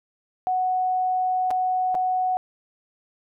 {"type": "tone with dropouts", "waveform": "sine", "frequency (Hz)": 740, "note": "F#5", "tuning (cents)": 0, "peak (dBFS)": -20, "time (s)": [0.47, 2.37], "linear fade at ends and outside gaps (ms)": 0, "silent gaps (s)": [[1.506, 1.511], [1.945, 1.951]], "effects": []}